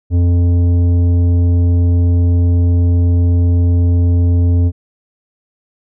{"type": "tone with tanh clipping", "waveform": "sine", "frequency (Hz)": 87.2, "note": "F2", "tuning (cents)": -2, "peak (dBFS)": -10, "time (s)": [0.1, 4.72], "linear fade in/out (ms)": 50, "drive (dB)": 10, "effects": []}